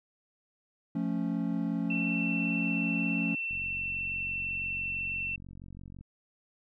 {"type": "chord", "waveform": "triangle", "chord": "F augmented", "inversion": "none", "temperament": "equal", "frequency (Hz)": [174.61, 220, 277.2], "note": ["F3", "A3", "C#4"], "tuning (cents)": [0, 0, 0], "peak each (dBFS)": -31, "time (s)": [0.95, 3.35], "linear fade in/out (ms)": 5}
{"type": "tone", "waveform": "sine", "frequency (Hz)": 2691, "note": "E7", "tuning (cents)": 35, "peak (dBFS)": -31, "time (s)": [1.9, 5.36], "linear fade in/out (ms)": 5}
{"type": "click train", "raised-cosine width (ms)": 5, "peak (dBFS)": -35, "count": 116, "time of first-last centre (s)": [3.51, 6.01], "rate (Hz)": 46}
{"effects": []}